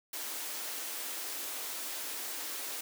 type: high-pass noise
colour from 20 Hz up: white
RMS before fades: -39 dBFS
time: 0.13-2.81 s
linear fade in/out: 5 ms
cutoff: 250 Hz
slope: 96 dB/octave
effects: none